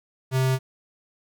square tone, 130.81 Hz, C3, in tune, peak -20 dBFS, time 0.31-0.59 s, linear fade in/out 50 ms, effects 10-bit

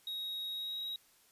triangle tone with pitch glide, 3785 to 3820 Hz, A#7 to A#7, +26 to +42 cents, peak -36 dBFS, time 0.07-0.96 s, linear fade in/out 2 ms, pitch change +16 cents, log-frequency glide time 0.51-0.85 s, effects white hiss -66 dBFS RMS until 1.31 s + resampled to 32000 Hz

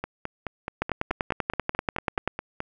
two click trains, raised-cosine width 0.5 ms, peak -9 / -15 dBFS, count 16 / 13, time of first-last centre 0.82-2.276 / 0.04-2.604 s, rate 10.3 / 4.68 Hz, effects none

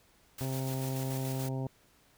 white noise with tremolo, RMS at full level -43 dBFS, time 0.38-1.49 s, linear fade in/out 5 ms, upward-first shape square, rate 6.9 Hz, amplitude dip 35%
harmonic tone, 132.2 Hz, C3, 18 cents sharp, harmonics 1 / 2 / 3 / 4 / 5 / 6 / 7, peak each -33 / -39 / -43 / -45 / -47 / -49 / -50 dBFS, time 0.41-1.67 s, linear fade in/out 0 ms
effects pink hiss -65 dBFS RMS until 2.17 s

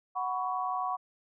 sine chord, F# suspended fourth, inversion none, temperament equal with one note detuned, 740 / 987.8 / 1119 Hz, F#5 / B5 / C#6, 0 / 0 / +16 cents, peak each -33 / -36 / -33 dBFS, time 0.15-0.97 s, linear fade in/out 20 ms, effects none

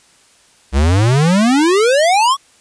square exponential sweep, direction up, 63.7 to 1150 Hz, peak -10 dBFS, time 0.72-2.37 s, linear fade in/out 50 ms, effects white hiss -50 dBFS RMS until 2.6 s + resampled to 22050 Hz

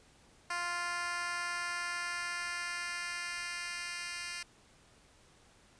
10% pulse tone with high-pass filter sweep, 349.2 Hz, F4, in tune, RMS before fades -38 dBFS, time 0.5-4.43 s, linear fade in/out 5 ms, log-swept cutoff 1000 to 2600 Hz, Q 1.1, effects pink hiss -63 dBFS RMS until 5.79 s + resampled to 22050 Hz

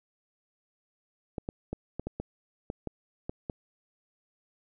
clicks, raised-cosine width 2 ms, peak -20 dBFS, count 10, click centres 1.382 / 1.489 / 1.73 / 1.996 / 2.07 / 2.2 / 2.701 / 2.873 / 3.295 / 3.498 s, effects none

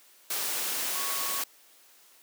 sine tone in noise, 1111 Hz, C#6, 4 cents sharp, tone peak -38 dBFS, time 0.95-1.42 s, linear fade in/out 5 ms, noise white, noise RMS -31 dBFS, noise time 0.3-1.44 s, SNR -10 dB, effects white hiss -58 dBFS RMS until 2.22 s + high-pass 300 Hz 12 dB/octave

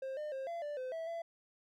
triangle tone with pitch steps, 531 / 603 / 533 / 680 / 588 / 513 / 654 / 671 Hz, C5 / D5 / C5 / F5 / D5 / C5 / E5 / E5, +25 / +46 / +32 / -46 / +2 / -34 / -14 / +31 cents, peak -36 dBFS, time 0.02-1.22 s, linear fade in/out 5 ms, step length 150 ms, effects none

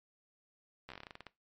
slowing click train, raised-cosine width 0.3 ms, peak -30 dBFS, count 13, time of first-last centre 0.89-1.267 s, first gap 13 ms, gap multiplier 1.15, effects noise-tail reverb RT60 0.2 s tail -18 dB re dry + MP3 48 kbps

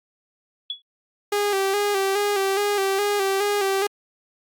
sine tone with exponential decay, 3382 Hz, G#7, 31 cents sharp, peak -22 dBFS, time 0.7-0.82 s, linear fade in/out 2 ms, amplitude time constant 26 ms
sawtooth tone with vibrato, 399.2 Hz, G4, 32 cents sharp, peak -16 dBFS, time 1.32-3.87 s, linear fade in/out 5 ms, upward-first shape square, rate 2.4 Hz, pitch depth 47 cents each way
effects Opus 48 kbps

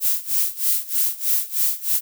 violet noise with tremolo, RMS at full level -18 dBFS, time 0-2.01 s, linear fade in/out 50 ms, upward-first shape sine, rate 3.2 Hz, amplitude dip 90%, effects none

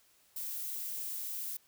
violet noise, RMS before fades -39 dBFS, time 0.36-1.57 s, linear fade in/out 5 ms, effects white hiss -67 dBFS RMS until 1.67 s

